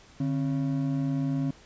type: ring-modulated tone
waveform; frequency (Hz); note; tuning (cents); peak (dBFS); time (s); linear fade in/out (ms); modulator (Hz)
triangle; 207.7; G#3; 0; -20; 0.2-1.51; 5; 60.4
effects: pink hiss -54 dBFS RMS until 1.65 s + resampled to 16000 Hz